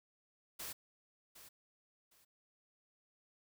white noise with echo, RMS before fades -45 dBFS, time 0.59-0.73 s, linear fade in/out 10 ms, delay 760 ms, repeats 2, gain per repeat -12 dB, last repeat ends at 2.25 s, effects none

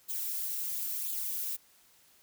violet noise with flanger, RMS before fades -35 dBFS, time 0.08-1.57 s, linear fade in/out 20 ms, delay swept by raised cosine 0.26 to 3.76 ms, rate 0.98 Hz, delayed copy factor +0.55, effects white hiss -63 dBFS RMS until 2.22 s

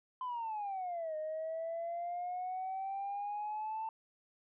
sine exponential two-way sweep, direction down then up, 1028 to 616 to 892 Hz, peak -35 dBFS, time 0.21-3.89 s, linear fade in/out 2 ms, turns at 1.16 s, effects tanh soft clip ceiling -33 dBFS

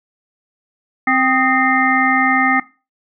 harmonic tone with a mistuned harmonic, 261.6 Hz, C4, in tune, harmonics 1 / 3 / 5 / 7 / 8, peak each -18 / -18 / -18 / -18 / -18 dBFS, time 1.07-2.6 s, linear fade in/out 5 ms, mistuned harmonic 5, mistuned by -82 cents, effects noise-tail reverb RT60 0.3 s tail -19 dB re dry

